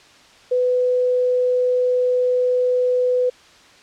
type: tone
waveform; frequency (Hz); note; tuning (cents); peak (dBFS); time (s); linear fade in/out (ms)
sine; 499.4; B4; +19; -15; 0.51-3.3; 10
effects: white hiss -48 dBFS RMS until 3.82 s + low-pass 5000 Hz 12 dB/octave